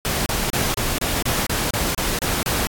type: noise bursts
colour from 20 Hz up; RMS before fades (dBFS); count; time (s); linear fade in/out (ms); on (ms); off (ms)
pink; -22; 11; 0.05-2.67; 0; 210; 31
effects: AAC 64 kbps